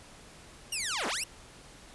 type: linear two-way sweep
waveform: 10% pulse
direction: down then up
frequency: 2914 to 185.9 to 2914 Hz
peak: -22 dBFS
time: 0.72-1.24 s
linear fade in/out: 5 ms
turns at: 1.07 s
effects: pink hiss -52 dBFS RMS until 1.94 s + resampled to 24000 Hz